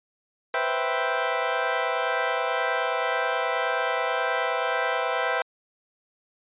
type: chord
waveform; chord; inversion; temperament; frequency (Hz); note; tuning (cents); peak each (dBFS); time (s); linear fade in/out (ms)
20% pulse; C major seventh; third; equal; 493.9 / 523.3 / 659.3 / 784; B4 / C5 / E5 / G5; 0 / 0 / 0 / 0; -24 / -26 / -23 / -24; 0.54-5.42; 2
effects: resampled to 8000 Hz